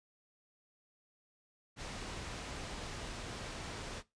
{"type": "low-pass noise", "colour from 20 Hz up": "pink", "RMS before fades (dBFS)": -44, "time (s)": [1.76, 4.03], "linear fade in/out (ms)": 50, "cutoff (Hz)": 7100, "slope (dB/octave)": 12, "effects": ["noise-tail reverb RT60 0.2 s tail -18 dB re dry", "resampled to 22050 Hz"]}